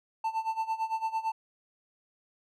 triangle tone with tremolo, 890 Hz, A5, 20 cents sharp, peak -24 dBFS, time 0.24-1.32 s, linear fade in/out 5 ms, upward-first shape sine, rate 8.9 Hz, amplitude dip 85%, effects none

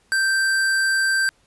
square tone, 1566 Hz, G6, 2 cents flat, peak -18 dBFS, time 0.12-1.29 s, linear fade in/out 0 ms, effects pink hiss -61 dBFS RMS until 1.46 s + resampled to 24000 Hz

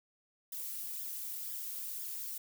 violet noise with flanger, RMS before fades -41 dBFS, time 0.52-2.38 s, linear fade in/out 5 ms, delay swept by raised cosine 0.57 to 3.87 ms, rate 2 Hz, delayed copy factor +0.9, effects none

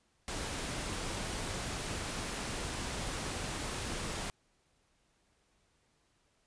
pink noise, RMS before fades -38 dBFS, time 0.28-4.3 s, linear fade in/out 0 ms, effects pink hiss -73 dBFS RMS until 6.46 s + resampled to 22050 Hz

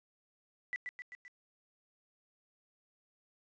sine tone with echo, 1975.5 Hz, B6, in tune, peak -34 dBFS, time 0.73-0.76 s, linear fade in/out 0 ms, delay 130 ms, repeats 4, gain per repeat -4 dB, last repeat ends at 1.28 s, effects resampled to 16000 Hz + 11-bit

